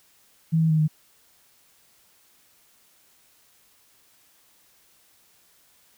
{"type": "tone with pitch steps", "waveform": "sine", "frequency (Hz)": [161.9, 161, 156.8, 154.3], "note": ["E3", "E3", "D#3", "D#3"], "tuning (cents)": [-31, -41, 14, -14], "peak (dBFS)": -17, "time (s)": [0.52, 0.88], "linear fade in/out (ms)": 20, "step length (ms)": 90, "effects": ["white hiss -60 dBFS RMS until 5.97 s"]}